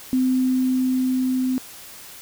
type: tone with level ramp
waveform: sine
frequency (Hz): 257.1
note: C4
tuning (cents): -30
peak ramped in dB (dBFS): -16 to -19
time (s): 0.13-1.58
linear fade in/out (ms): 0
effects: white hiss -41 dBFS RMS until 2.21 s